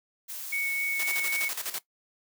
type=noise; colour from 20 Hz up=blue; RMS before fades=-38 dBFS; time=0.28-1.49 s; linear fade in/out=20 ms
type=tone with vibrato; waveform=sine; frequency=2219 Hz; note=C#7; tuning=1 cent sharp; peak=-27 dBFS; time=0.52-1.49 s; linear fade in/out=10 ms; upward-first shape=sine; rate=3.8 Hz; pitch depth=8 cents each way
type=noise with tremolo; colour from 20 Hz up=white; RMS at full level=-32 dBFS; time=0.99-1.79 s; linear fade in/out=5 ms; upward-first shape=square; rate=12 Hz; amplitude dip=70%
effects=noise-tail reverb RT60 0.1 s tail -17 dB re dry + high-pass 400 Hz 12 dB/octave